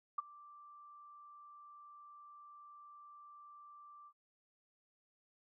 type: tone with ADSR envelope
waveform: sine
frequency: 1174.7 Hz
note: D6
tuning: in tune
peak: -31 dBFS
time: 0.18-4.13 s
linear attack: 7 ms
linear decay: 18 ms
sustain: -23 dB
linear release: 61 ms
effects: none